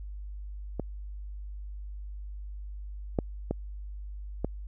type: clicks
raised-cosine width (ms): 2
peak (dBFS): -17 / -12 / -15 / -15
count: 4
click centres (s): 0.797 / 3.188 / 3.51 / 4.446
effects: added 50 Hz sine -37 dBFS peak until 4.67 s